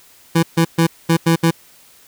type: tone bursts at uneven times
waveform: 25% pulse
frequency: 165.6 Hz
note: E3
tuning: 8 cents sharp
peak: -7 dBFS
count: 6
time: 0.35-0.43 / 0.57-0.65 / 0.78-0.87 / 1.09-1.17 / 1.26-1.36 / 1.43-1.51 s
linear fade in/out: 10 ms
effects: white hiss -48 dBFS RMS until 2.07 s